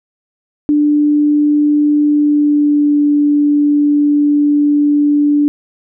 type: tone with pitch glide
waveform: sine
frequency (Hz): 295.7 to 292.3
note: D4 to D4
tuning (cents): +12 to -8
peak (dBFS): -8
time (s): 0.69-5.48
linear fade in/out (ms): 0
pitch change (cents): -20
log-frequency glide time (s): 2.04-3.02
effects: none